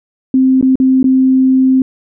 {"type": "tone with dropouts", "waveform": "sine", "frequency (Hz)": 261.4, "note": "C4", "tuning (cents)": -1, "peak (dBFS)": -6, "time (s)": [0.34, 1.82], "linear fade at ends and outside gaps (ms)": 2, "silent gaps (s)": [[0.612, 0.626], [0.756, 0.8], [1.029, 1.042]], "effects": []}